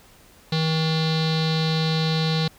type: tone with low-pass filter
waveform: square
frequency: 159.5 Hz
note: D#3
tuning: 43 cents sharp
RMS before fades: -22 dBFS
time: 0.52-2.48 s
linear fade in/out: 5 ms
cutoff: 4100 Hz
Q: 7.9
effects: pink hiss -52 dBFS RMS until 2.58 s